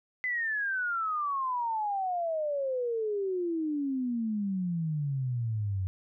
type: exponential sweep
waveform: sine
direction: down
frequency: 2034 to 91.7 Hz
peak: -28 dBFS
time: 0.24-5.87 s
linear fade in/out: 0 ms
effects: none